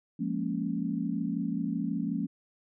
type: chord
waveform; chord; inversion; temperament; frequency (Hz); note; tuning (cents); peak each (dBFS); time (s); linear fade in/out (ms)
sine; Bb minor seventh; second; equal; 174.61 / 207.7 / 233.1 / 277.2; F3 / Ab3 / Bb3 / Db4; 0 / 0 / 0 / 0; -34; 0.19-2.27; 10
effects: none